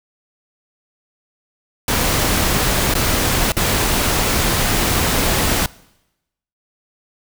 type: noise with dropouts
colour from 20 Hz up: pink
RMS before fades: -17 dBFS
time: 1.88-5.66 s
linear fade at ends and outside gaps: 2 ms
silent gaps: 2.939-2.951 / 3.52-3.567 s
effects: noise-tail reverb RT60 0.9 s tail -22 dB re dry